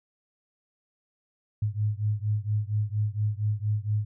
sine beating tone pair, 103.83 / 108.13 Hz, G#2 / A2, 0 / -30 cents, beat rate 4.3 Hz, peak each -27 / -28 dBFS, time 1.62-4.05 s, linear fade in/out 5 ms, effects none

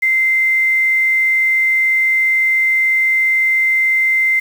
sine tone with quantisation, 2081 Hz, C7, 10 cents flat, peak -11 dBFS, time 0.02-4.4 s, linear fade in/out 10 ms, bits 6, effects none

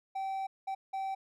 triangle tone bursts at uneven times, 773 Hz, G5, 24 cents flat, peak -31 dBFS, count 3, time 0.15-0.47 / 0.67-0.75 / 0.93-1.15 s, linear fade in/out 10 ms, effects none

